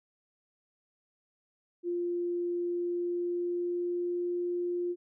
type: tone with pitch glide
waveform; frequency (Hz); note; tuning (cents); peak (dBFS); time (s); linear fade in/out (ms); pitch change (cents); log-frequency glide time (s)
sine; 349.2 to 351.8; F4 to F4; 0 to +13; -29; 1.83-4.96; 50; +13; 2.57-4.36
effects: none